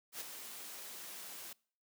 white noise with ADSR envelope, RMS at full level -41 dBFS, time 0.12-1.53 s, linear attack 86 ms, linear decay 14 ms, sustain -7 dB, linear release 4 ms, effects noise-tail reverb RT60 0.5 s tail -25 dB re dry + high-pass 200 Hz 12 dB/octave

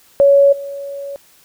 sine tone with level steps, 560 Hz, C#5, 18 cents sharp, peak -6 / -24 dBFS, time 0.2-1.16 s, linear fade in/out 0 ms, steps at 0.52 s, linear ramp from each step 10 ms, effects white hiss -50 dBFS RMS until 1.44 s

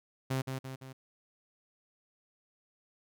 sawtooth tone with echo, 132 Hz, C3, 16 cents sharp, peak -26 dBFS, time 0.3-0.42 s, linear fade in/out 10 ms, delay 170 ms, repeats 3, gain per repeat -5 dB, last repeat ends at 0.93 s, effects none

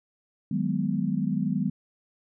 sine chord, G# minor seventh, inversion second, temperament equal with one note detuned, 155.56 / 186.93 / 207.7 / 246.9 Hz, D#3 / F#3 / G#3 / B3, 0 / +18 / 0 / 0 cents, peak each -31 / -28 / -29 / -30 dBFS, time 0.51-1.7 s, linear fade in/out 5 ms, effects none

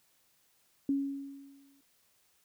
sine tone with exponential decay, 277.2 Hz, C#4, in tune, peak -25 dBFS, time 0.89-1.81 s, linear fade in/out 2 ms, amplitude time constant 200 ms, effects white hiss -70 dBFS RMS until 2.44 s

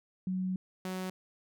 sine / sawtooth tone pair in turn, 185.8 / 185.8 Hz, F#3 / F#3, +7 / +7 cents, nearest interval unison, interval 0 cents, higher neither, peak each -30 / -31 dBFS, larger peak first, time 0.27-0.56 / 0.85-1.1 s, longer first, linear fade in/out 2 ms, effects none

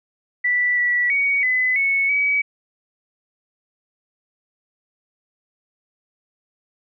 sine tone with pitch steps, 1968 / 1951 / 2243 / 2015 / 2208 / 2274 Hz, B6 / B6 / C#7 / B6 / C#7 / C#7, -7 / -22 / +20 / +34 / -7 / +44 cents, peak -16 dBFS, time 0.44-2.42 s, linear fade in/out 10 ms, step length 330 ms, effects none

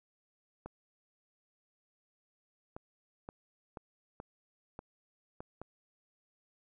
clicks, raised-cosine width 1 ms, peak -29 dBFS, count 8, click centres 0.66 / 2.765 / 3.289 / 3.772 / 4.201 / 4.791 / 5.405 / 5.616 s, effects none

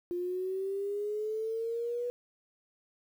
sine linear sweep, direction up, 349.2 to 488.9 Hz, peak -31 dBFS, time 0.11-2.1 s, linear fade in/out 0 ms, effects 10-bit

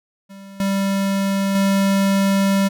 square tone with level steps, 196 Hz, G3, in tune, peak -37 / -18 / -15 dBFS, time 0.29-2.69 s, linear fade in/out 20 ms, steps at 0.6 / 1.55 s, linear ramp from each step 2 ms, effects none

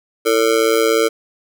square tone with amplitude modulation, 449 Hz, A4, 35 cents sharp, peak -9 dBFS, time 0.25-1.09 s, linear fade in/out 20 ms, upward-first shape sine, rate 117 Hz, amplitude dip 95%, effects none

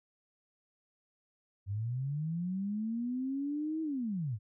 sine linear two-way sweep, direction up then down, 94.8 to 322.4 to 94.8 Hz, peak -32 dBFS, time 1.66-4.39 s, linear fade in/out 50 ms, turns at 3.82 s, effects none

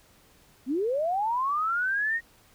sine linear sweep, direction up, 235.5 to 1888 Hz, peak -24 dBFS, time 0.66-2.21 s, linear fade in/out 50 ms, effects pink hiss -59 dBFS RMS until 2.54 s

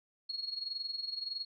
sine tone with amplitude modulation, 4309 Hz, C#8, 50 cents flat, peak -33 dBFS, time 0.29-1.45 s, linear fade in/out 10 ms, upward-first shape sine, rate 21.6 Hz, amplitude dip 75%, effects none

